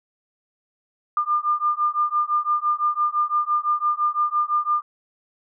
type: beating tone pair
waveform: sine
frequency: 1200 / 1205.9 Hz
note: D6 / D6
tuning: +37 / +45 cents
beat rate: 5.9 Hz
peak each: -22 dBFS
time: 1.17-4.82 s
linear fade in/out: 2 ms
effects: none